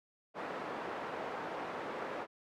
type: band-pass noise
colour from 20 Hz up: pink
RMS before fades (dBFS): -41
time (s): 0.34-2.27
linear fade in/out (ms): 50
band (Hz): 390 to 1400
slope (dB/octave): 12
effects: none